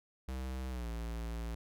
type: tone with pitch glide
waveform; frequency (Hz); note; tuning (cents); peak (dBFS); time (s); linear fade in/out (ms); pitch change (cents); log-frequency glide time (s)
square; 64.8 to 57.07; C2 to A#1; -16 to -36; -38; 0.28-1.55; 5; -220; 0.7-0.88
effects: none